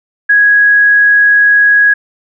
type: tone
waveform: sine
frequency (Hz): 1661.2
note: G#6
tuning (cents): 0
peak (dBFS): -4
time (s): 0.29-1.94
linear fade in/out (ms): 10
effects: none